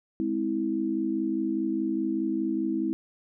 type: chord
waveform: sine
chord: Ab augmented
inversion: none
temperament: just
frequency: 207.7 / 259.6 / 324.5 Hz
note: Ab3 / C4 / E4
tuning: 0 / -13 / -27 cents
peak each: -32 / -31 / -27 dBFS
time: 0.2-2.93 s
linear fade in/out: 0 ms
effects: none